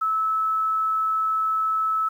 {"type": "tone", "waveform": "sine", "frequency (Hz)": 1303, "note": "E6", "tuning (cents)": -20, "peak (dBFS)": -20, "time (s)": [0.01, 2.09], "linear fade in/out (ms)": 10, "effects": ["9-bit"]}